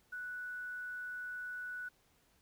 sine tone with quantisation, 1480 Hz, F#6, in tune, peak -40 dBFS, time 0.12-1.89 s, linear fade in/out 10 ms, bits 11, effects pink hiss -71 dBFS RMS until 2.41 s

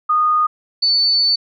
sine tone pair in turn, 1232 / 4496 Hz, D#6 / C#8, -17 / +24 cents, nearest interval octave + minor seventh, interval 2241 cents, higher second, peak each -12 dBFS, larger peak neither, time 0.09-0.47 / 0.82-1.36 s, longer second, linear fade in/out 10 ms, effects none

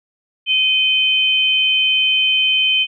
sine tone pair together, 2500 / 3081 Hz, D#7 / G7, +8 / -31 cents, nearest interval major third, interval 361 cents, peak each -17 / -14 dBFS, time 0.46-2.87 s, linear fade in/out 50 ms, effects none

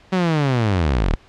sawtooth linear sweep, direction down, 191 to 30.6 Hz, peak -12 dBFS, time 0.12-1.16 s, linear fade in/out 10 ms, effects pink hiss -50 dBFS RMS until 1.28 s + low-pass 4000 Hz 12 dB/octave

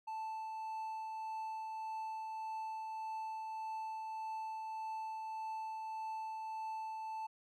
triangle tone with tremolo, 880 Hz, A5, in tune, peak -37 dBFS, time 0.07-7.27 s, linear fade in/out 10 ms, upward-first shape triangle, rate 1.7 Hz, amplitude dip 25%, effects none

